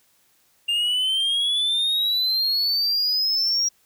triangle exponential sweep, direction up, 2794 to 5670 Hz, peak -18 dBFS, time 0.68-3.69 s, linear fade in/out 10 ms, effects white hiss -62 dBFS RMS until 3.85 s

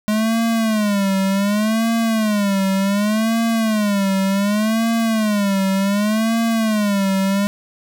square tone with vibrato, 210 Hz, G#3, 19 cents sharp, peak -16 dBFS, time 0.08-7.47 s, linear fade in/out 0 ms, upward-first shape sine, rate 0.67 Hz, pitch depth 150 cents each way, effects none

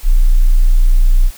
sine tone, 30.15 Hz, B0, 41 cents flat, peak -5 dBFS, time 0.03-1.31 s, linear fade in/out 50 ms, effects white hiss -38 dBFS RMS until 1.37 s

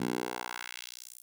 10% pulse tone with high-pass filter sweep, 60.8 Hz, B1, 26 cents flat, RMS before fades -38 dBFS, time 0-1.22 s, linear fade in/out 5 ms, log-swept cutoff 190 to 11000 Hz, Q 1.3, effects none

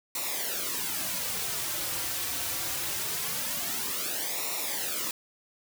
white noise with flanger, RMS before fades -32 dBFS, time 0.15-5.11 s, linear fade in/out 2 ms, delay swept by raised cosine 0.62 to 4.92 ms, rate 0.23 Hz, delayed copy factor -0.75, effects none

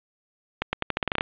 accelerating click train, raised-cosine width 0.3 ms, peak -7 dBFS, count 11, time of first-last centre 0.62-1.209 s, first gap 110 ms, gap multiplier 0.85, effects resampled to 8000 Hz + 7-bit

